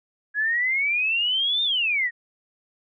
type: exponential two-way sweep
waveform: sine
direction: up then down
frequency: 1661.2 to 3653 to 1840 Hz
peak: -20 dBFS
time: 0.34-2.11 s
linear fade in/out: 50 ms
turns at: 1.63 s
effects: none